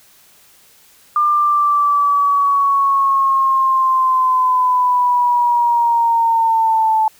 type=linear sweep; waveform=sine; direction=down; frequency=1200 to 872 Hz; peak=-11 dBFS; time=1.16-7.08 s; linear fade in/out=2 ms; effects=white hiss -49 dBFS RMS until 7.19 s